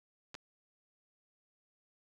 clicks, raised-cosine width 0.2 ms, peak -28 dBFS, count 2, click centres 0.344 / 0.351 s, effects none

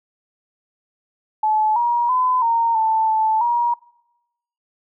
sine tone with pitch steps, 862 / 952 / 1012 / 923 / 884 / 876 / 952 Hz, A5 / A#5 / B5 / A#5 / A5 / A5 / A#5, -36 / +36 / +42 / -17 / +8 / -8 / +36 cents, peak -15 dBFS, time 1.43-3.74 s, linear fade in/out 5 ms, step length 330 ms, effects noise-tail reverb RT60 0.9 s tail -24 dB re dry

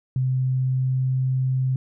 sine tone with pitch glide, 129.5 to 130.25 Hz, C3 to C3, -17 to -7 cents, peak -19 dBFS, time 0.16-1.76 s, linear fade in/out 2 ms, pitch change +10 cents, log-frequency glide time 0.38-1.27 s, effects none

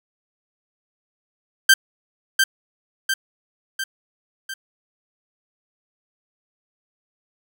sawtooth tone with echo, 1568 Hz, G6, in tune, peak -5 dBFS, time 1.69-1.74 s, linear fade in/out 5 ms, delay 700 ms, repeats 4, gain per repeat -5 dB, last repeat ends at 4.54 s, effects none

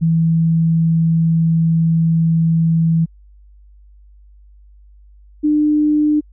sine tone pair in turn, 163.7 / 300.4 Hz, E3 / D4, -12 / +39 cents, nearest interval major seventh, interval 1051 cents, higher second, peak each -11 dBFS, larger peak neither, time 0.01-3.06 / 5.43-6.21 s, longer first, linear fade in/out 20 ms, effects added 50 Hz sine -42 dBFS peak until 6.32 s

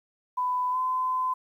sine tone with pitch glide, 999 to 1021.2 Hz, B5 to C6, +20 to -42 cents, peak -24 dBFS, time 0.37-1.34 s, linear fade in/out 10 ms, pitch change +38 cents, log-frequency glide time 0.71-0.77 s, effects 10-bit

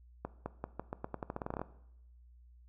accelerating click train, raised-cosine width 1 ms, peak -23 dBFS, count 17, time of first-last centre 0.25-1.616 s, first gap 210 ms, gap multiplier 0.86, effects noise-tail reverb RT60 0.8 s tail -17 dB re dry + added 60 Hz sine -56 dBFS peak until 2.68 s

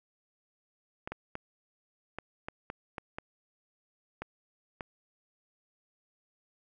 clicks, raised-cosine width 0.5 ms, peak -22 dBFS, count 10, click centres 1.075 / 1.12 / 1.354 / 2.186 / 2.485 / 2.701 / 2.982 / 3.185 / 4.22 / 4.808 s, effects none

